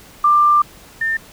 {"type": "tone pair in turn", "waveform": "sine", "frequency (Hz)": [1187, 1799.2], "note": ["D6", "A6"], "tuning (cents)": [18, 38], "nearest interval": "perfect fifth", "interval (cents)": 720, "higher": "second", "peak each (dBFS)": [-9, -16], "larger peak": "first", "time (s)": [[0.24, 0.62], [1.01, 1.17]], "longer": "first", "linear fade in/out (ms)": 5, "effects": ["pink hiss -43 dBFS RMS until 1.32 s"]}